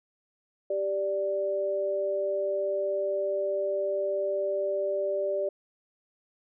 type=tone pair together; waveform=sine; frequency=392 / 587.3 Hz; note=G4 / D5; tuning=0 / 0 cents; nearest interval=perfect fifth; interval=700 cents; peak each=-31 / -27 dBFS; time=0.7-5.49 s; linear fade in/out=5 ms; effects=none